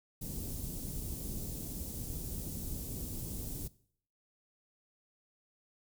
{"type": "band-stop noise", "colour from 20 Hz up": "pink", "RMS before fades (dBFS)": -40, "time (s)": [0.21, 3.68], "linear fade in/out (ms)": 10, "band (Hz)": [280, 9000], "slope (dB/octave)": 12, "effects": ["noise-tail reverb RT60 0.6 s tail -20 dB re dry"]}